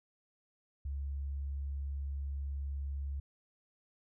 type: tone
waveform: sine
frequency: 69.7 Hz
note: C#2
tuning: 10 cents sharp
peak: -35 dBFS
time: 0.85-3.2 s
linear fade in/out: 5 ms
effects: none